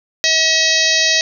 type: harmonic tone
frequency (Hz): 641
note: E5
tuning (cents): -49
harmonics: 1 / 3 / 4 / 5 / 6 / 7 / 8 / 9 / 10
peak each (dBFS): -24 / -18 / -21 / -24 / -18 / -19 / -21 / -21 / -24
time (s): 0.24-1.21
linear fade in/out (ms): 0
effects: none